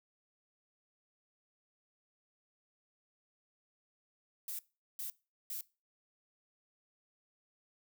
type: noise bursts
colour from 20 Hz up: violet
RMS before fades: -41 dBFS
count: 3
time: 4.48-5.61 s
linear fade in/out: 2 ms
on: 110 ms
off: 400 ms
effects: noise-tail reverb RT60 0.3 s tail -21 dB re dry